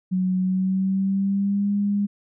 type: tone with pitch glide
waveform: sine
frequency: 185 to 202.9 Hz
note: F#3 to G#3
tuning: 0 to -40 cents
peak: -19 dBFS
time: 0.11-2.07 s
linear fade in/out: 20 ms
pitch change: +160 cents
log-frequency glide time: 0.4-1.72 s
effects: none